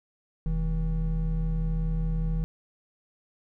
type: tone pair together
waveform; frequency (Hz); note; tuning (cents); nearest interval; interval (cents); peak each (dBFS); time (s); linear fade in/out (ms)
triangle; 42.5 / 160.8; F1 / E3; -46 / -43; octave + major seventh; 2303; -24 / -27; 0.46-2.44; 0
effects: none